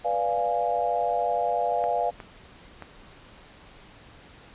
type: chord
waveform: sine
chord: B diminished seventh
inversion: none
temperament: equal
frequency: 493.9 / 587.3 / 698.5 / 830.6 Hz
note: B4 / D5 / F5 / Ab5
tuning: 0 / 0 / 0 / 0 cents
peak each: -30 / -30 / -25 / -30 dBFS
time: 0.04-2.11 s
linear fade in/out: 20 ms
type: clicks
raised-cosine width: 0.5 ms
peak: -23 dBFS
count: 3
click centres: 1.84 / 2.202 / 2.823 s
effects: pink hiss -50 dBFS RMS until 4.54 s + resampled to 8000 Hz